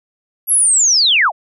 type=linear sweep; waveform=sine; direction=down; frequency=11620 to 565 Hz; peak=-9 dBFS; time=0.47-1.32 s; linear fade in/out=50 ms; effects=none